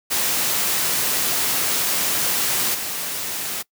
white noise with level steps, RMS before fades -21 / -27 dBFS, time 0.1-3.63 s, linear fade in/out 20 ms, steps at 2.74 s, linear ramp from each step 10 ms, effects noise-tail reverb RT60 0.1 s tail -22 dB re dry + high-pass 100 Hz 12 dB/octave

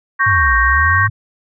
sine chord, G diminished, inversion second, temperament equal, 1108.7 / 1568 / 1864.7 Hz, Db6 / G6 / Bb6, 0 / 0 / 0 cents, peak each -15 dBFS, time 0.19-1.08 s, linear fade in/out 20 ms
sine exponential two-way sweep, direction down then up, 110 to 56.9 to 109.5 Hz, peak -16 dBFS, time 0.26-1.1 s, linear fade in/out 10 ms, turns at 0.56 s
effects none

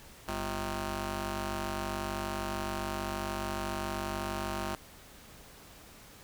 10% pulse ring-modulated tone, 146.83 Hz, D3, in tune, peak -22 dBFS, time 0.28-4.75 s, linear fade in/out 2 ms, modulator 490 Hz, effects pink hiss -53 dBFS RMS until 6.23 s

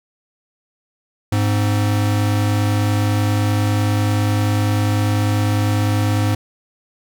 square tone pair together, 103.6 / 260.7 Hz, G#2 / C4, -4 / -6 cents, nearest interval octave + major third, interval 1598 cents, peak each -16 / -25 dBFS, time 1.32-6.35 s, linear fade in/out 5 ms, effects none

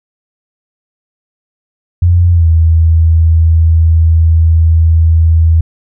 sine tone with pitch glide, 87.31 to 81.46 Hz, F2 to E2, 0 to -20 cents, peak -4 dBFS, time 2.02-5.61 s, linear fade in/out 5 ms, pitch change -120 cents, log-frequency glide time 2.31-2.47 s, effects none

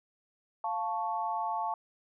sine chord, F augmented, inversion none, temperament equal, 698.5 / 880 / 1108.7 Hz, F5 / A5 / C#6, 0 / 0 / 0 cents, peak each -36 / -32 / -37 dBFS, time 0.64-1.74 s, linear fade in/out 2 ms, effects none

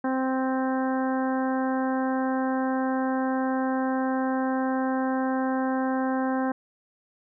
harmonic tone, 261.6 Hz, C4, in tune, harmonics 1 / 2 / 3 / 4 / 5 / 6 / 7, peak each -25 / -31 / -31 / -35 / -41 / -37 / -44 dBFS, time 0.04-6.52 s, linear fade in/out 5 ms, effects none

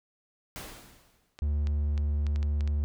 pink noise with exponential decay, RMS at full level -38 dBFS, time 0.56-1.39 s, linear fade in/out 0 ms, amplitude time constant 180 ms
clicks, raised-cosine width 0.2 ms, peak -26 dBFS, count 8, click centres 1.389 / 1.671 / 1.978 / 2.267 / 2.36 / 2.429 / 2.608 / 2.676 s
triangle tone, 73.42 Hz, D2, in tune, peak -23 dBFS, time 1.42-2.84 s, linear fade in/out 0 ms
effects none

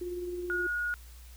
sine tone with tremolo, 354.5 Hz, F4, 26 cents sharp, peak -32 dBFS, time 0.01-0.67 s, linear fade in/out 5 ms, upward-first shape sine, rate 19 Hz, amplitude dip 35%
sine tone, 1444 Hz, F#6, 43 cents flat, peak -29 dBFS, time 0.5-0.94 s, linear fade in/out 0 ms
effects added 60 Hz sine -47 dBFS peak until 1.36 s + white hiss -57 dBFS RMS until 1.36 s

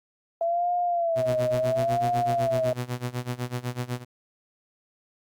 sine tone with vibrato, 665 Hz, E5, 15 cents sharp, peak -22 dBFS, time 0.41-2.73 s, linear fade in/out 2 ms, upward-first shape sine, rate 0.72 Hz, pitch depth 110 cents each way
sawtooth tone with tremolo, 123.47 Hz, B2, in tune, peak -22 dBFS, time 1.15-4.05 s, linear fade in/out 50 ms, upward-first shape sine, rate 8 Hz, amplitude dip 90%
effects Opus 32 kbps

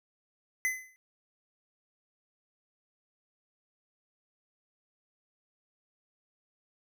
square tone with exponential decay, 2032 Hz, B6, 49 cents sharp, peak -25 dBFS, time 0.65-0.96 s, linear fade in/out 0 ms, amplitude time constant 67 ms, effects none

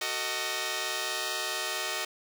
5% pulse chord, D# diminished, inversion first, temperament just, 373.4 / 448 / 622.3 Hz, F#4 / A4 / D#5, +16 / +31 / 0 cents, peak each -25 / -25 / -22 dBFS, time 0.01-2.05 s, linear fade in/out 5 ms, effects none

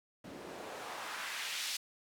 white noise with band-pass filter sweep, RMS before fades -42 dBFS, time 0.24-1.77 s, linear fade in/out 5 ms, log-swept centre 230 to 4200 Hz, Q 1.1, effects none

